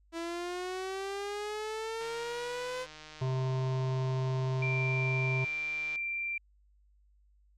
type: linear sweep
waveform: sawtooth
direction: up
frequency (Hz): 329.6 to 512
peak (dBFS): -31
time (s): 0.12-2.87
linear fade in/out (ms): 50
type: click train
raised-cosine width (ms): 0.2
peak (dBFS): -31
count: 609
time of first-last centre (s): 2.01-5.958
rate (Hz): 154
type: harmonic tone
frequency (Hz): 130.4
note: C3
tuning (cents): -5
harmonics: 1 / 3 / 5 / 7 / 8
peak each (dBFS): -29 / -39 / -43 / -46 / -47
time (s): 3.21-5.45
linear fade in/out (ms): 10
type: tone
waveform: sine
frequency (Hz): 2362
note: D7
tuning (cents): +9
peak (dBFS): -32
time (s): 4.62-6.38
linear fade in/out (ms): 5
effects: added 50 Hz sine -62 dBFS peak until 7.57 s + low-pass 8000 Hz 12 dB/octave